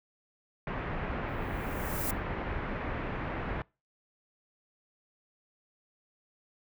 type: low-pass noise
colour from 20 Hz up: pink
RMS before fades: -35 dBFS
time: 0.67-3.62 s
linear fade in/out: 2 ms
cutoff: 2200 Hz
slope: 24 dB/octave
type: noise with exponential growth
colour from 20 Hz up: violet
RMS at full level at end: -32 dBFS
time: 1.28-2.11 s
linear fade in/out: 5 ms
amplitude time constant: 180 ms
effects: noise-tail reverb RT60 0.3 s tail -25 dB re dry